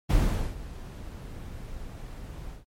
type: noise with ADSR envelope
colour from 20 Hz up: brown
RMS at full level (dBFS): -21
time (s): 0.09-2.65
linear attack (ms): 16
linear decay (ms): 440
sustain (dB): -18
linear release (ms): 140
effects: MP3 64 kbps